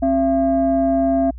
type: tone pair together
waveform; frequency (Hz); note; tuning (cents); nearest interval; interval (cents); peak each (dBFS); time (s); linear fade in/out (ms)
sine; 267.8 / 674.8; C4 / E5; +40 / +40; octave + major third; 1600; -16; 0.02-1.31; 10
effects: tanh soft clip ceiling -8 dBFS + added 60 Hz sine -31 dBFS peak until 1.38 s